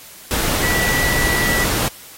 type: tone in noise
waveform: sine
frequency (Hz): 1954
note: B6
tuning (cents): -19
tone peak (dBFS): -19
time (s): 0.63-1.64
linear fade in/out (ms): 0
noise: pink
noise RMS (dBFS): -20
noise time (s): 0.31-1.88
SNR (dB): -2
effects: white hiss -40 dBFS RMS until 2.17 s + AAC 48 kbps